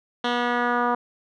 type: tone with low-pass filter sweep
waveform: 10% pulse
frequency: 242.2 Hz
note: B3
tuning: 34 cents flat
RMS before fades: -23 dBFS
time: 0.24-0.95 s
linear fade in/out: 5 ms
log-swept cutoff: 3300 to 1100 Hz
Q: 2
effects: none